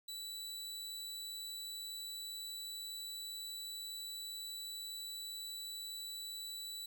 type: tone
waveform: sawtooth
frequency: 3951 Hz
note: B7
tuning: in tune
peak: -40 dBFS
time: 0.08-6.86 s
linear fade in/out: 5 ms
effects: none